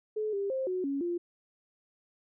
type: tone with pitch steps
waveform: sine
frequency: 429.2 / 398.3 / 527 / 367.9 / 278 / 347.6 Hz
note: A4 / G4 / C5 / F#4 / C#4 / F4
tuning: -43 / +28 / +12 / -10 / +5 / -8 cents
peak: -29 dBFS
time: 0.16-1.18 s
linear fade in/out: 10 ms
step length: 170 ms
effects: none